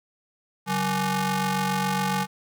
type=ring-modulated tone; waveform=sawtooth; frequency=329.6 Hz; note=E4; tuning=in tune; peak=-16 dBFS; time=0.66-2.27 s; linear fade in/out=50 ms; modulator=518 Hz; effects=none